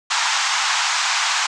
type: band-pass noise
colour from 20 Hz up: pink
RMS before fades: -20 dBFS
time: 0.1-1.47 s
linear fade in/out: 10 ms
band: 820 to 7500 Hz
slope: 48 dB/octave
effects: none